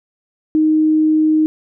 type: tone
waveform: sine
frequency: 311.1 Hz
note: D#4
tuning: in tune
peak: -10 dBFS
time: 0.55-1.46 s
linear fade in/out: 0 ms
effects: none